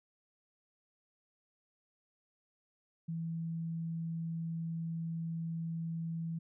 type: tone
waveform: sine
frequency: 164.81 Hz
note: E3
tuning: in tune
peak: -35 dBFS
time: 3.08-6.39 s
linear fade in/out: 10 ms
effects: none